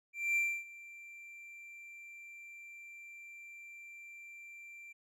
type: tone with ADSR envelope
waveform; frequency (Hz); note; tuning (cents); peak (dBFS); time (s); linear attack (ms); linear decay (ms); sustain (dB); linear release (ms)
triangle; 2357; D7; +6; -26; 0.13-4.93; 230; 280; -21; 12
effects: none